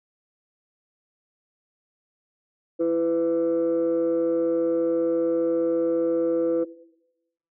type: tone pair together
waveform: sine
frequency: 333.1 / 501.7 Hz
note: E4 / B4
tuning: +18 / +27 cents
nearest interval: perfect fifth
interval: 709 cents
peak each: -21 dBFS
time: 2.79-6.65 s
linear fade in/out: 20 ms
effects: noise-tail reverb RT60 0.9 s tail -18 dB re dry + tanh soft clip ceiling -16 dBFS